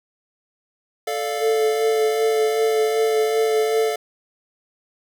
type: chord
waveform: square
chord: D minor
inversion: second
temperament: equal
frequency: 440 / 587.3 / 698.5 Hz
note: A4 / D5 / F5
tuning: 0 / 0 / 0 cents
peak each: -27 / -30 / -27 dBFS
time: 1.07-3.96 s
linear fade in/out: 5 ms
type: tone with vibrato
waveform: sine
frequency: 440 Hz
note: A4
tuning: in tune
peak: -18 dBFS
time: 1.38-3.93 s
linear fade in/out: 50 ms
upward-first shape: sine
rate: 2.6 Hz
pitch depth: 21 cents each way
effects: none